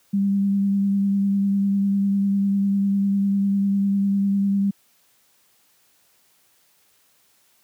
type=tone with vibrato; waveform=sine; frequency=198.2 Hz; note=G3; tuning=19 cents sharp; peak=-17 dBFS; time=0.13-4.71 s; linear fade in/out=10 ms; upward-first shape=triangle; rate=10 Hz; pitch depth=20 cents each way; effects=white hiss -61 dBFS RMS until 7.63 s + high-pass 80 Hz 12 dB/octave